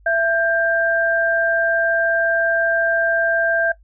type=tone pair together; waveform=sine; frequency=667 / 1586.4 Hz; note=E5 / G6; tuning=+20 / +20 cents; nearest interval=octave + minor third; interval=1500 cents; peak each=-18 dBFS; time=0.06-3.72 s; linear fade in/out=5 ms; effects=noise-tail reverb RT60 0.1 s tail -17 dB re dry + added 50 Hz sine -47 dBFS peak until 3.83 s